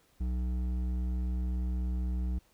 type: tone with hard clipping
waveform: sine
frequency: 61.74 Hz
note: B1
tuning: in tune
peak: -31 dBFS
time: 0.2-2.39 s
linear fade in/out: 10 ms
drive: 9 dB
effects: pink hiss -67 dBFS RMS until 2.53 s